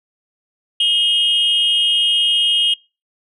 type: tone pair together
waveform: sine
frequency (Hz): 2877 / 3216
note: F#7 / G7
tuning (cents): -49 / +44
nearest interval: major second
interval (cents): 193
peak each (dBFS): -13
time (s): 0.8-2.74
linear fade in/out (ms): 5
effects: noise-tail reverb RT60 0.3 s tail -26 dB re dry + tanh soft clip ceiling -9 dBFS